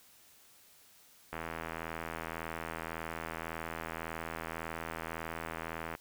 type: click train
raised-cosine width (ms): 0.5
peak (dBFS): -23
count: 379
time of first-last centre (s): 1.33-5.951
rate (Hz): 81.8
effects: white hiss -61 dBFS RMS until 6 s